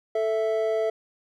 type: tone pair together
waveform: triangle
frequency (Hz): 440 / 659.3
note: A4 / E5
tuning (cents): 0 / 0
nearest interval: perfect fifth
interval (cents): 700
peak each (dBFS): -23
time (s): 0.15-0.9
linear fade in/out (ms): 5
effects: none